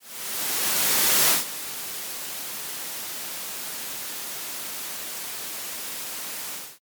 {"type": "noise with ADSR envelope", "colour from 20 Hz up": "white", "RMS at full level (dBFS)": -18, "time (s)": [0, 6.79], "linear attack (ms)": 1300, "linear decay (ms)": 140, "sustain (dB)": -15, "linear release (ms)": 260, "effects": ["high-pass 150 Hz 12 dB/octave", "MP3 96 kbps"]}